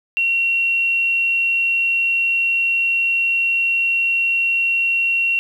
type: tone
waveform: sine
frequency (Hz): 2736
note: F7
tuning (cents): -36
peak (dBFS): -15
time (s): 0.17-5.39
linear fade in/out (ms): 0
effects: 8-bit